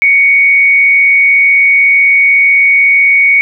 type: tone with frequency modulation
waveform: sine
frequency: 2231 Hz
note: C#7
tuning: 11 cents sharp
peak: -4 dBFS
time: 0.02-3.41 s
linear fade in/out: 0 ms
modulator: 124 Hz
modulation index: 0.39
effects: none